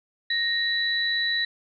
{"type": "tone pair together", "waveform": "sine", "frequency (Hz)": [1863, 3948], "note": ["A#6", "B7"], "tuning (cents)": [-2, -1], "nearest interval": "octave + minor second", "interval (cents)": 1301, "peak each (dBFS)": -25, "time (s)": [0.3, 1.45], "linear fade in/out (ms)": 5, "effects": []}